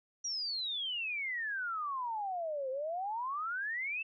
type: exponential two-way sweep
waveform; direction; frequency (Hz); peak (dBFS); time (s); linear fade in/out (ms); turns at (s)
sine; down then up; 5830 to 511 to 2697; -34; 0.24-4.03; 10; 2.7
effects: none